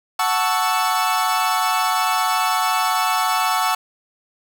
40% pulse chord, F# minor seventh, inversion none, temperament equal with one note detuned, 740 / 880 / 1114.5 / 1318.5 Hz, F#5 / A5 / C#6 / E6, 0 / 0 / +9 / 0 cents, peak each -22 dBFS, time 0.19-3.75 s, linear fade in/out 5 ms, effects none

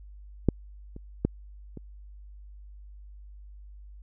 clicks, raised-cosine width 3 ms, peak -7 / -29 / -10 / -26 dBFS, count 4, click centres 0.487 / 0.964 / 1.25 / 1.773 s, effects added 50 Hz sine -44 dBFS peak until 4.02 s

